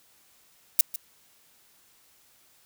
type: noise with echo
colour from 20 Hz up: violet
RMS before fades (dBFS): -17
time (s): 0.79-0.81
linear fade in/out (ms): 2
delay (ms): 150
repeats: 1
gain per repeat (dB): -15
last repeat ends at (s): 0.96
effects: white hiss -61 dBFS RMS until 2.65 s